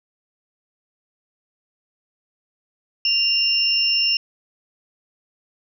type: tone pair together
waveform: sine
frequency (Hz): 2794 / 5363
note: F7 / E8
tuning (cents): 0 / +29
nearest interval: major seventh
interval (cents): 1129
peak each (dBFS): -19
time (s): 3.05-4.17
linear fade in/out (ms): 2
effects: none